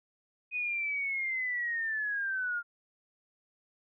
sine linear sweep, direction down, 2502 to 1396.9 Hz, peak -30 dBFS, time 0.51-2.63 s, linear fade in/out 50 ms, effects none

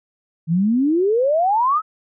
sine exponential sweep, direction up, 155.56 to 1318 Hz, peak -14 dBFS, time 0.47-1.82 s, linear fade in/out 50 ms, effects none

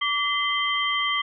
sine tone cluster, 1157 / 2045 / 3146 Hz, D6 / C7 / G7, -26 / -40 / +6 cents, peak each -26 dBFS, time 0.01-1.22 s, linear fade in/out 10 ms, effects none

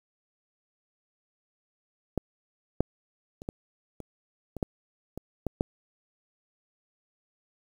clicks, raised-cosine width 2 ms, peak -13 / -9 / -29 / -19 / -26 / -23 / -13 / -23 / -15 / -11 dBFS, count 10, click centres 2.177 / 2.806 / 3.419 / 3.489 / 4.003 / 4.567 / 4.628 / 5.176 / 5.467 / 5.609 s, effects 8-bit

